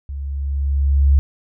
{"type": "tone with level ramp", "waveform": "sine", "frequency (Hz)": 69.6, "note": "C#2", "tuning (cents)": 8, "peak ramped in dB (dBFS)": [-25, -8], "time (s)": [0.09, 1.19], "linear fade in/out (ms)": 0, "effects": []}